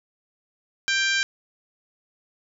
harmonic tone, 788 Hz, G5, 9 cents sharp, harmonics 2 / 3 / 4 / 5 / 6 / 7 / 8 / 9, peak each -23 / -27 / -29 / -31 / -33 / -34 / -35 / -36 dBFS, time 0.88-1.23 s, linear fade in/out 0 ms, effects none

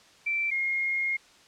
sine tone pair in turn, 2340 / 2142 Hz, D7 / C7, -7 / +40 cents, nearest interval major second, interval 153 cents, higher first, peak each -25 dBFS, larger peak neither, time 0.26-0.51 / 0.51-1.17 s, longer second, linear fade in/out 10 ms, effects white hiss -56 dBFS RMS until 1.47 s + low-pass 6000 Hz 12 dB/octave

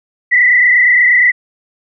sine tone with frequency modulation, 1975.5 Hz, B6, in tune, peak -6 dBFS, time 0.31-1.32 s, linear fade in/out 20 ms, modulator 28.4 Hz, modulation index 2.2, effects none

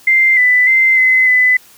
sine tone with pitch steps, 2090 / 1993 / 2077 / 2041 / 2006 Hz, C7 / B6 / C7 / C7 / B6, -2 / +15 / -13 / -44 / +26 cents, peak -7 dBFS, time 0.07-1.57 s, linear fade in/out 5 ms, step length 300 ms, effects white hiss -44 dBFS RMS until 1.77 s

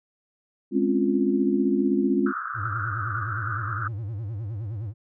sine chord, Db major seventh, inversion second, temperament equal, 207.7 / 261.6 / 277.2 / 349.2 Hz, Ab3 / C4 / Db4 / F4, 0 / 0 / 0 / 0 cents, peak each -25 dBFS, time 0.71-2.33 s, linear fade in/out 50 ms
white band-pass noise, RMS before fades -31 dBFS, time 2.26-3.88 s, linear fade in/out 5 ms, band 1200 to 1500 Hz, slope 96 dB/octave
triangle tone with vibrato, 107.3 Hz, A2, 43 cents flat, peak -27 dBFS, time 2.54-4.94 s, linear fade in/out 50 ms, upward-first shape sine, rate 9.7 Hz, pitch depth 180 cents each way
effects none

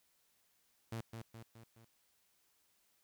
sawtooth tone with echo, 114 Hz, A#2, 38 cents flat, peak -36 dBFS, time 0.92-1.01 s, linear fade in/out 5 ms, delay 210 ms, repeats 4, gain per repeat -5 dB, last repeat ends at 1.85 s, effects white hiss -75 dBFS RMS until 3.03 s

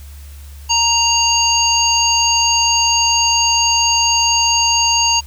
harmonic tone, 932.3 Hz, A#5, in tune, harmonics 1 / 3 / 5 / 7, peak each -17 / -17 / -17 / -17 dBFS, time 0.69-5.21 s, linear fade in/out 20 ms, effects added 71 Hz sine -32 dBFS peak until 5.26 s + white hiss -45 dBFS RMS until 5.26 s

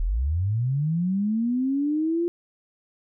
sine linear sweep, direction up, 34.65 to 349.2 Hz, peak -21 dBFS, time 0-2.28 s, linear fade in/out 0 ms, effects none

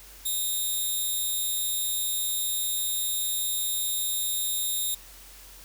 5% pulse tone with amplitude modulation, 3700 Hz, A#7, 14 cents flat, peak -16 dBFS, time 0.25-4.95 s, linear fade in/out 10 ms, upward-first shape sine, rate 275 Hz, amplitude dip 50%, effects added 46 Hz sine -51 dBFS peak until 5.64 s + white hiss -49 dBFS RMS until 5.64 s

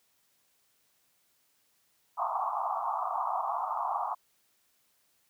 white band-pass noise, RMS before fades -32 dBFS, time 2.17-4.15 s, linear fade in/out 20 ms, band 680 to 1200 Hz, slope 96 dB/octave, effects white hiss -71 dBFS RMS until 5.29 s + high-pass 60 Hz 12 dB/octave

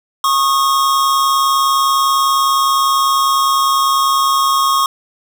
square tone pair together, 1095 / 1234.9 Hz, C#6 / D#6, -22 / -13 cents, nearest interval major second, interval 209 cents, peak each -13 / -18 dBFS, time 0.24-4.86 s, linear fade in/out 2 ms, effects none

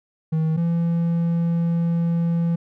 triangle tone pair in turn, 159.2 / 168.65 Hz, D#3 / E3, +40 / +40 cents, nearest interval minor second, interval 100 cents, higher second, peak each -16 dBFS, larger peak neither, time 0.32-0.57 / 0.57-2.56 s, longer second, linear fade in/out 10 ms, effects none

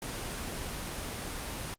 pink noise, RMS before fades -37 dBFS, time 0.02-1.74 s, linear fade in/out 2 ms, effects low-pass 12000 Hz 12 dB/octave + Opus 24 kbps

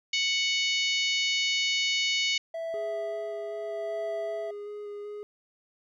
harmonic tone, 740 Hz, F#5, in tune, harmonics 3 / 4 / 5 / 6 / 7 / 8 / 9, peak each -29 / -29 / -33 / -33 / -39 / -40 / -39 dBFS, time 0.13-2.38 s, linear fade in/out 5 ms
triangle tone with tremolo, 659.3 Hz, E5, in tune, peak -28 dBFS, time 2.54-4.51 s, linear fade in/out 5 ms, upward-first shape sine, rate 0.8 Hz, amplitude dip 45%
triangle tone with vibrato, 413.5 Hz, G#4, 8 cents flat, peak -34 dBFS, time 2.74-5.23 s, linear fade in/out 0 ms, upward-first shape square, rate 2.6 Hz, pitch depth 10 cents each way
effects none

